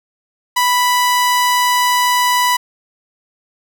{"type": "tone", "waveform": "sawtooth", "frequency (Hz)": 987.8, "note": "B5", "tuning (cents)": 0, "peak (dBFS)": -8, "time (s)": [0.56, 2.57], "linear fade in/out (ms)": 10, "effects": []}